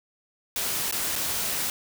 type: noise with dropouts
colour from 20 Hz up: white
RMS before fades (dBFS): -28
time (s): 0.56-1.7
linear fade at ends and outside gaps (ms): 1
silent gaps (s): 0.912-0.924 / 1.156-1.16
effects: none